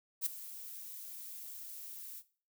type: noise with ADSR envelope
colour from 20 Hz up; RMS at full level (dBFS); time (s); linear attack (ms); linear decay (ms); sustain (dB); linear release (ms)
violet; -31; 0.21-2.23; 53; 4; -16; 52
effects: noise-tail reverb RT60 0.4 s tail -17 dB re dry

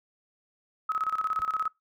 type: tone with tremolo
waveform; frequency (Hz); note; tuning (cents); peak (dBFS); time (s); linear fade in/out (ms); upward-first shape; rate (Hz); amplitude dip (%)
sine; 1281; E6; -50; -24; 0.89-1.68; 5; square; 17; 75
type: noise with exponential decay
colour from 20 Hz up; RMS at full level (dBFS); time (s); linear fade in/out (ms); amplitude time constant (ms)
brown; -43; 1.39-1.48; 1; 18
effects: noise-tail reverb RT60 0.2 s tail -24 dB re dry

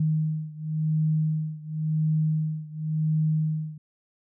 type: beating tone pair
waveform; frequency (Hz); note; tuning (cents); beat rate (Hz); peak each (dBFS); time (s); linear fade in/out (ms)
sine; 155.56 / 156.49; D#3 / D#3; 0 / +10; 0.93; -25 / -27; 0-3.78; 5
effects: none

